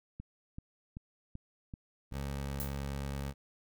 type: click train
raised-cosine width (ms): 5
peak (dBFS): -30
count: 6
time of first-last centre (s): 0.2-2.123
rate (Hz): 2.6
type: tone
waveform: 20% pulse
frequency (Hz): 69.3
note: C#2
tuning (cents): 0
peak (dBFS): -31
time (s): 2.11-3.34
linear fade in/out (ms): 50
type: noise with exponential decay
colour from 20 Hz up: violet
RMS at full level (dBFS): -36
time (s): 2.6-2.79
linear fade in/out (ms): 1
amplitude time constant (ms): 40
effects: none